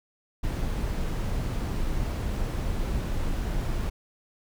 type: noise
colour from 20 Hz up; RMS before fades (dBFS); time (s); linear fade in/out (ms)
brown; -28; 0.43-3.9; 10
effects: none